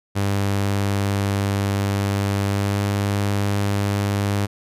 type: tone with pitch glide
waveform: sawtooth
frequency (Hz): 99.7 to 100.86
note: G2 to G2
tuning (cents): +30 to +50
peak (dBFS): -15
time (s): 0.15-4.47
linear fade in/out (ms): 20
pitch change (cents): +20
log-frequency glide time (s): 2.48-2.81
effects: resampled to 32000 Hz